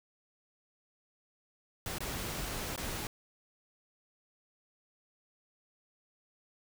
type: noise with dropouts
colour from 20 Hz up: pink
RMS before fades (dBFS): -38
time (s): 1.86-3.07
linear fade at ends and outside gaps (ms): 1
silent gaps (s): 1.984-2.005 / 2.761-2.777
effects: none